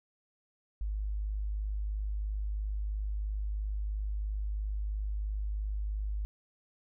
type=tone; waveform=sine; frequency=51.5 Hz; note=G#1; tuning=14 cents flat; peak=-31 dBFS; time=0.81-6.25 s; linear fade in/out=0 ms; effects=none